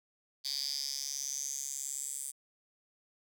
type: tone with high-pass filter sweep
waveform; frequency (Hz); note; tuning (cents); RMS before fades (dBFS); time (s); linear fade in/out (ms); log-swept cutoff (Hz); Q
10% pulse; 138.59; C#3; 0; -38; 0.44-2.32; 20; 4500 to 8500; 6.9
effects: none